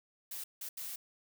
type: noise bursts at uneven times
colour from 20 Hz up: blue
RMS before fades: -42 dBFS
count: 3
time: 0.31-0.44 / 0.61-0.69 / 0.77-0.96 s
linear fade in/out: 5 ms
effects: none